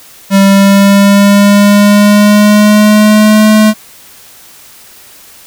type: tone with pitch glide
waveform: square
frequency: 196 to 215 Hz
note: G3 to A3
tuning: 0 to -40 cents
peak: -3 dBFS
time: 0.3-3.74 s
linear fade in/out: 50 ms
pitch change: +160 cents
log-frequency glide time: 0.4-3.5 s
effects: white hiss -36 dBFS RMS until 5.46 s